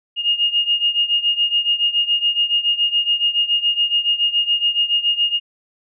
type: beating tone pair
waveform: sine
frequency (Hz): 2843 / 2850.1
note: F7 / F7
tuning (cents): +30 / +35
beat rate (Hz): 7.1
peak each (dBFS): -17 / -20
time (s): 0.16-5.4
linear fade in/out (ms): 50
effects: none